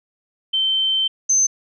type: tone pair in turn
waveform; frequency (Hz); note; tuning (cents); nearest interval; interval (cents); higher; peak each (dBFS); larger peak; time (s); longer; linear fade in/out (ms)
sine; 3100 / 6200; G7 / G8; -20 / -20; octave; 1200; second; -16 / -13; second; 0.53-1.08 / 1.29-1.47; first; 10
effects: none